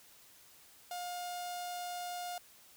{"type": "tone with notch filter", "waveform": "sawtooth", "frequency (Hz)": 711, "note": "F5", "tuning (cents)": 31, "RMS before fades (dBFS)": -41, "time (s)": [0.91, 2.38], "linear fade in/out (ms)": 2, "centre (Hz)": 1800, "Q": 1.1, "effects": ["white hiss -60 dBFS RMS until 2.76 s"]}